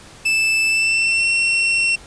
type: tone with pitch glide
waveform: 40% pulse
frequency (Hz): 2637 to 2717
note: E7 to F7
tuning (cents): 0 to -48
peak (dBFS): -14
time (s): 0.25-1.96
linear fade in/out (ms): 10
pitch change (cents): +52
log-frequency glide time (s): 0.67-1.29
effects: pink hiss -42 dBFS RMS until 2.06 s + resampled to 22050 Hz